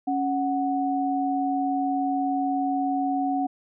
sine tone pair together, 276.6 / 740 Hz, C#4 / F#5, -4 / 0 cents, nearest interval octave + perfect fourth, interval 1704 cents, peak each -25 dBFS, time 0.07-3.47 s, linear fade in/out 10 ms, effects none

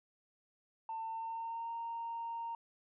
sine tone with pitch glide, 897 to 924.9 Hz, A5 to A#5, +33 to -14 cents, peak -37 dBFS, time 0.89-2.55 s, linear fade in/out 2 ms, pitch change +53 cents, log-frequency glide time 1.03-1.72 s, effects tanh soft clip ceiling -34 dBFS

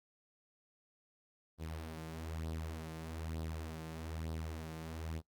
sawtooth tone with flanger, 80.2 Hz, E2, 47 cents flat, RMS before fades -43 dBFS, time 1.58-5.22 s, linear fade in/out 50 ms, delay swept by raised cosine 0.21 to 5.81 ms, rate 1.1 Hz, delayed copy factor +0.6, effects noise-tail reverb RT60 0.1 s tail -20 dB re dry + Opus 32 kbps

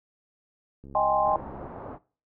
click train, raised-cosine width 3 ms, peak -33 dBFS, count 57, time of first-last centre 0.84-1.658 s, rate 68.5 Hz
sine chord, Ab major seventh, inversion second, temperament equal, 622.3 / 784 / 830.6 / 1046.5 Hz, Eb5 / G5 / Ab5 / C6, 0 / 0 / 0 / 0 cents, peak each -26 dBFS, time 0.95-1.36 s, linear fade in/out 2 ms
white low-pass noise, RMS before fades -40 dBFS, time 1.23-1.99 s, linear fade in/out 50 ms, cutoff 940 Hz, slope 24 dB/octave
effects noise-tail reverb RT60 0.4 s tail -21 dB re dry

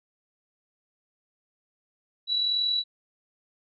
sine tone with amplitude modulation, 3929 Hz, B7, 10 cents flat, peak -21 dBFS, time 2.27-2.84 s, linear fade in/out 50 ms, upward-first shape sine, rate 41.1 Hz, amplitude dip 40%, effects none

